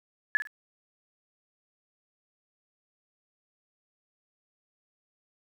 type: tone with echo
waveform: sine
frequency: 1712 Hz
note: A6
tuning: 48 cents flat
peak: -19 dBFS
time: 0.35-0.37 s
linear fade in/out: 0 ms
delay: 51 ms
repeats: 2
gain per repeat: -11 dB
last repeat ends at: 0.472 s
effects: 10-bit